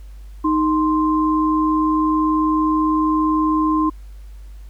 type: tone pair together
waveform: sine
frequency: 311.1 / 1046.5 Hz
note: D#4 / C6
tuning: 0 / 0 cents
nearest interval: octave + major sixth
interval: 2100 cents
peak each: -16 / -19 dBFS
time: 0.44-3.9 s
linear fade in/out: 10 ms
effects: added 50 Hz sine -34 dBFS peak until 4.69 s + pink hiss -56 dBFS RMS until 4.69 s